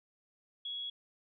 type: tone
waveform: sine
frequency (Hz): 3342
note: G#7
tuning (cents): +10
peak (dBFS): -37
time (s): 0.65-0.9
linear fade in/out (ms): 5
effects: none